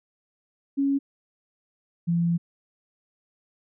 sine tone pair in turn, 277.2 / 170.19 Hz, C#4 / F3, 0 / -44 cents, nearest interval minor sixth, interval 844 cents, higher first, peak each -20 / -20 dBFS, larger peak neither, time 0.77-0.99 / 2.07-2.38 s, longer second, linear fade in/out 20 ms, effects none

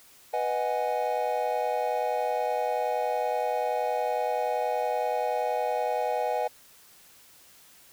triangle chord, G# minor seventh, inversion first, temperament equal, 493.9 / 622.3 / 740 / 830.6 Hz, B4 / D#5 / F#5 / G#5, 0 / 0 / 0 / 0 cents, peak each -29 dBFS, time 0.33-6.48 s, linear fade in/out 10 ms, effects white hiss -55 dBFS RMS until 7.92 s

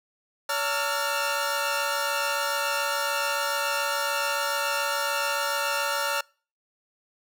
sawtooth tone cluster, 568 / 900 / 1349 / 1416 Hz, C#5 / A5 / E6 / F6, +42 / +39 / +40 / +23 cents, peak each -27 dBFS, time 0.49-6.21 s, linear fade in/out 5 ms, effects noise-tail reverb RT60 0.4 s tail -26 dB re dry

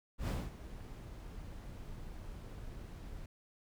brown noise with ADSR envelope, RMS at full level -32 dBFS, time 0.18-3.26 s, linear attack 100 ms, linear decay 220 ms, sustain -15 dB, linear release 4 ms, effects none

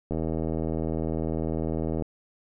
click train, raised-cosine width 2 ms, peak -16 dBFS, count 154, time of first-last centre 0.11-2.022 s, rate 80 Hz, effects none

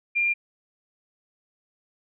sine tone, 2395 Hz, D7, 33 cents sharp, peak -20 dBFS, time 0.15-0.34 s, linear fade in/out 20 ms, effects none

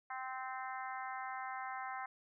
harmonic tone, 259.8 Hz, C4, 12 cents flat, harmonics 3 / 4 / 5 / 6 / 7 / 8, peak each -44 / -46 / -48 / -50 / -51 / -52 dBFS, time 0.1-2.06 s, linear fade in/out 5 ms, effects none

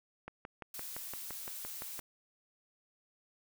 click train, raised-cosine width 0.5 ms, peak -28 dBFS, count 11, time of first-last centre 0.28-1.992 s, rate 5.84 Hz
blue noise, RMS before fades -44 dBFS, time 0.74-2 s, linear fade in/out 2 ms
effects none

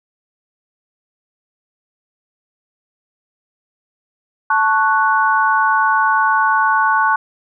sine chord, F# minor, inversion first, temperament equal, 880 / 1108.7 / 1480 Hz, A5 / C#6 / F#6, 0 / 0 / 0 cents, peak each -16 dBFS, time 4.5-7.16 s, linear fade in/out 5 ms, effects none

